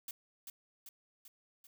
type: noise with echo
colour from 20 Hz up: blue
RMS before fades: -43 dBFS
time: 0.08-0.11 s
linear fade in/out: 2 ms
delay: 390 ms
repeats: 4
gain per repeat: -4 dB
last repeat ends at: 1.67 s
effects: none